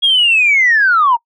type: linear sweep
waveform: sine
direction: down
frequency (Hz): 3322 to 907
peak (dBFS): -7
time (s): 0.02-1.17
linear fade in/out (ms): 20
effects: noise-tail reverb RT60 0.1 s tail -26 dB re dry + tanh soft clip ceiling -3 dBFS